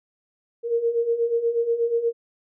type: beating tone pair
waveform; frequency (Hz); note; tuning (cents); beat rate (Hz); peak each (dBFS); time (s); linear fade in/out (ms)
sine; 460.5 / 468.8; A#4 / A#4; -21 / +10; 8.3; -26 / -21; 0.63-2.13; 50
effects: none